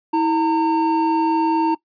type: tone pair together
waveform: triangle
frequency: 323.9 / 912.2 Hz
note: E4 / A#5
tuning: -30 / -38 cents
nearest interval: octave + tritone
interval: 1792 cents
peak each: -16 dBFS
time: 0.13-1.75 s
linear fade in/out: 10 ms
effects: noise-tail reverb RT60 0.1 s tail -20 dB re dry + resampled to 11025 Hz